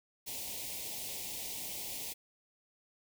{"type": "band-stop noise", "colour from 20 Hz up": "white", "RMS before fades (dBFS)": -41, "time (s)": [0.26, 2.14], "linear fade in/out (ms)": 20, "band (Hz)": [920, 2100], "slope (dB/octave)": 48, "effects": []}